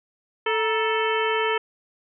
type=harmonic tone with a mistuned harmonic; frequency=440 Hz; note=A4; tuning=in tune; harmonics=1 / 2 / 3 / 4 / 5 / 6 / 7; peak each=-24 / -27 / -29 / -30 / -31 / -32 / -32 dBFS; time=0.46-1.58 s; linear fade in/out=5 ms; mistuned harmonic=2; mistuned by=+110 cents; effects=none